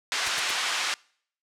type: band-pass noise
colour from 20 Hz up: pink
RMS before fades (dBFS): -28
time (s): 0.12-0.94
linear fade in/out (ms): 0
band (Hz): 1300 to 6400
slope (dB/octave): 12
type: noise bursts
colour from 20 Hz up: white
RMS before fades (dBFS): -30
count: 3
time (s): 0.26-0.513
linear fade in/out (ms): 5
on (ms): 25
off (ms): 89
effects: noise-tail reverb RT60 0.6 s tail -26 dB re dry + low-pass 10000 Hz 12 dB/octave